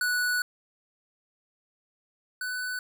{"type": "tone pair in turn", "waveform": "square", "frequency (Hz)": [1476, 1495.7], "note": ["F#6", "F#6"], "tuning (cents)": [-5, 18], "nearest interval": "unison", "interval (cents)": 23, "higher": "second", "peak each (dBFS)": [-25, -31], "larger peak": "first", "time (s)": [[0.01, 0.42], [2.41, 2.79]], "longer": "first", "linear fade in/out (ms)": 2, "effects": []}